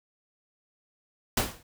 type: noise with exponential decay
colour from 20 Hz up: pink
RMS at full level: -21 dBFS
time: 1.37-1.63 s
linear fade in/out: 5 ms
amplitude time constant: 56 ms
effects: none